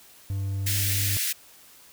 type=tone with pitch glide; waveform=triangle; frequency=98 to 98.97 Hz; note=G2 to G2; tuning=0 to +17 cents; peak=-24 dBFS; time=0.3-1.17 s; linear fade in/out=0 ms; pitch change=+17 cents; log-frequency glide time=0.62-0.76 s
type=high-pass noise; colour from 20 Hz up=white; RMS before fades=-27 dBFS; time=0.66-1.33 s; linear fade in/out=10 ms; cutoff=1600 Hz; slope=48 dB/octave
effects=white hiss -52 dBFS RMS until 1.92 s